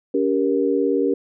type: chord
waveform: sine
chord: G diminished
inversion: second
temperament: just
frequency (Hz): 282.2 / 392 / 470.4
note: Db4 / G4 / Bb4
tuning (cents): +31 / 0 / +16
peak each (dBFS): -21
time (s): 0.14-1.14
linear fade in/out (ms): 5
effects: none